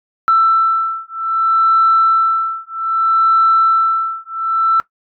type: beating tone pair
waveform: sine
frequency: 1331 / 1331.63 Hz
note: E6 / E6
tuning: +16 / +17 cents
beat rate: 0.63 Hz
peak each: -13 dBFS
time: 0.28-4.8 s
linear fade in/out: 0 ms
effects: noise-tail reverb RT60 0.1 s tail -17 dB re dry + tanh soft clip ceiling -3 dBFS